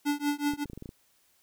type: tone with tremolo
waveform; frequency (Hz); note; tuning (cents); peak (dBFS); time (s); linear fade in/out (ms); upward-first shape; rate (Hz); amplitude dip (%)
square; 290.5; D4; -19; -24; 0.05-0.65; 20; triangle; 5.3; 100
type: clicks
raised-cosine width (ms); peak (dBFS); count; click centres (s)
3; -28; 8; 0.536 / 0.657 / 0.699 / 0.733 / 0.776 / 0.824 / 0.858 / 0.891
effects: white hiss -67 dBFS RMS until 1.42 s